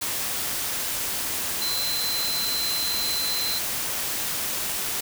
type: tone in noise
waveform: sine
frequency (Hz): 4071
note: C8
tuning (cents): -48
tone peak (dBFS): -26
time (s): 1.61-3.59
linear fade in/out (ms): 10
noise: white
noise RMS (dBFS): -28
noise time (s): 0.01-5.01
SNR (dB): -1
effects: none